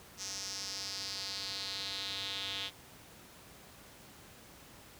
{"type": "tone with band-pass filter sweep", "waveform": "square", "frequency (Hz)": 98, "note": "G2", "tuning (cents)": 0, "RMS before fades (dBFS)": -40, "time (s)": [0.17, 2.71], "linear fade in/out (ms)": 50, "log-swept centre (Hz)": [5900, 3400], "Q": 4.3, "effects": ["pink hiss -55 dBFS RMS until 4.99 s", "high-pass 60 Hz 12 dB/octave"]}